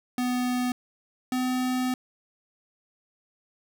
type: tone pair in turn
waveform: square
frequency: 248.7 / 253.9 Hz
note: B3 / B3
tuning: +12 / +48 cents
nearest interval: unison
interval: 36 cents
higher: second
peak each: -25 dBFS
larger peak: neither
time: 0.18-0.72 / 1.32-1.94 s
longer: second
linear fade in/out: 2 ms
effects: none